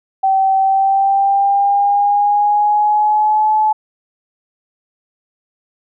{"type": "tone with pitch glide", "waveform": "sine", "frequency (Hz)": [771, 860.4], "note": ["G5", "A5"], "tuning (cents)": [-29, -39], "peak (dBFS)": -10, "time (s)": [0.23, 3.73], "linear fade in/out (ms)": 10, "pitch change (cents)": 190, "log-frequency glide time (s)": [0.59, 3.52], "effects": []}